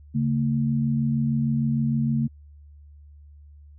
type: tone pair together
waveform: sine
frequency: 140 / 226.5 Hz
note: C#3 / A#3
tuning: +18 / -50 cents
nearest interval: minor sixth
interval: 832 cents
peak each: -23 dBFS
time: 0.14-2.28 s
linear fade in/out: 20 ms
effects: added 73 Hz sine -45 dBFS peak until 3.78 s